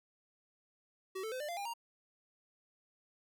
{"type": "tone with pitch steps", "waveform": "square", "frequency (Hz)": [379.3, 440.8, 512.2, 595.2, 691.6, 803.7, 933.9], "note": ["F#4", "A4", "C5", "D5", "F5", "G5", "A#5"], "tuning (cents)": [43, 3, -37, 23, -17, 43, 3], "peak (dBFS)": -39, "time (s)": [1.15, 1.738], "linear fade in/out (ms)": 10, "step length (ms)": 84, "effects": []}